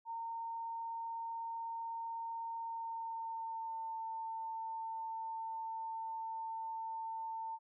sine tone with pitch glide, 916 to 898.2 Hz, A#5 to A5, -31 to +35 cents, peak -39 dBFS, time 0.05-7.59 s, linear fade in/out 50 ms, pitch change -34 cents, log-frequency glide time 2.61-3.93 s, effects none

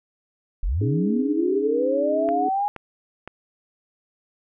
sine linear sweep, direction up, 31.2 to 830.6 Hz, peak -20 dBFS, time 0.63-2.68 s, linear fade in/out 0 ms
sine chord, C# suspended second, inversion none, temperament equal, 277.2 / 311.1 / 415.3 Hz, C#4 / D#4 / G#4, 0 / 0 / 0 cents, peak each -28 dBFS, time 0.81-2.49 s, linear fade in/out 5 ms
clicks, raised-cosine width 0.5 ms, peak -20 dBFS, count 3, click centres 2.289 / 2.763 / 3.276 s
effects none

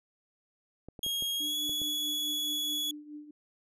clicks, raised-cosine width 2 ms, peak -31 dBFS, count 6, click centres 0.886 / 0.992 / 1.064 / 1.224 / 1.694 / 1.817 s
40% pulse tone with pitch glide, 3271 to 3384 Hz, G#7 to G#7, -27 to +32 cents, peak -29 dBFS, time 1.03-2.91 s, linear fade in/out 2 ms, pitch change +59 cents, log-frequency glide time 1.37-1.58 s
sine tone with tremolo, 298 Hz, D4, 25 cents sharp, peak -39 dBFS, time 1.4-3.31 s, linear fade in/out 5 ms, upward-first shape triangle, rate 4.7 Hz, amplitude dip 75%
effects none

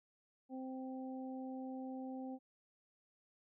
harmonic tone, 260.6 Hz, C4, 7 cents flat, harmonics 1 / 2 / 3, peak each -43 / -51 / -52 dBFS, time 0.49-2.39 s, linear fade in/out 50 ms, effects none

